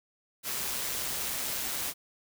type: noise with amplitude modulation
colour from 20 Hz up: white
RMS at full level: -32 dBFS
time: 0.43-1.94 s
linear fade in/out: 50 ms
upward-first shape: sine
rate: 131 Hz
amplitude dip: 30%
effects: none